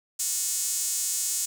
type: tone with high-pass filter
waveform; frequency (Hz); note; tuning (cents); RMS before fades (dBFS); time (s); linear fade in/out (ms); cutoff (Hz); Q
sawtooth; 363.7; F#4; -30; -28; 0.19-1.46; 10; 7400; 2.5
effects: none